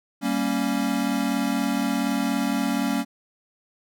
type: chord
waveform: square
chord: G diminished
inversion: none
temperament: equal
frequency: 196 / 233.1 / 277.2 Hz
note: G3 / Bb3 / Db4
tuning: 0 / 0 / 0 cents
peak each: -29 / -27 / -26 dBFS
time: 0.21-3.05 s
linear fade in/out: 50 ms
effects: none